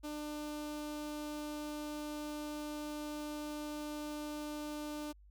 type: tone with notch filter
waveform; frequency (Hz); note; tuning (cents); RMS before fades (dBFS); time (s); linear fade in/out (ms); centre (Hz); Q
sawtooth; 298.9; D4; +31; -42; 0.03-5.13; 20; 1900; 2
effects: added 50 Hz sine -57 dBFS peak until 5.3 s